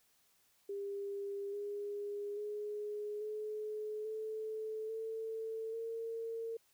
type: tone with pitch steps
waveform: sine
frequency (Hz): 400.4 / 409 / 417.9 / 426.9 / 436.1 / 445.6 / 455.2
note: G4 / G#4 / G#4 / G#4 / A4 / A4 / A#4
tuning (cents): +37 / -26 / +11 / +48 / -15 / +22 / -41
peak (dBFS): -38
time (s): 0.69-6.57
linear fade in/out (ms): 5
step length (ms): 840
effects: white hiss -72 dBFS RMS until 6.73 s